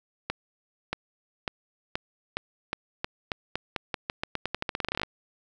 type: accelerating click train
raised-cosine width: 0.3 ms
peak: -12 dBFS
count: 28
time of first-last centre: 0.3-5.033 s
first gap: 630 ms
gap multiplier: 0.87
effects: none